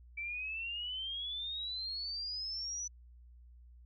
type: exponential sweep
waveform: sine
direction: up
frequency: 2308 to 5990 Hz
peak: -37 dBFS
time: 0.17-2.88 s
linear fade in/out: 10 ms
effects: added 60 Hz sine -54 dBFS peak until 3.85 s